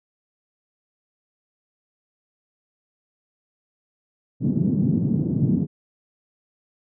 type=band-pass noise; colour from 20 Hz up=white; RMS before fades=-21 dBFS; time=4.4-5.67 s; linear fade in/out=50 ms; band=130 to 230 Hz; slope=24 dB/octave; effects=none